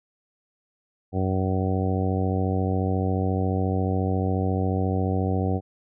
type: harmonic tone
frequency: 94.2 Hz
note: F#2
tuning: 32 cents sharp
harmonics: 1 / 2 / 3 / 4 / 5 / 6 / 7 / 8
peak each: -24 / -28 / -30 / -33 / -32 / -37 / -37 / -33 dBFS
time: 1.12-5.61 s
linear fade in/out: 50 ms
effects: none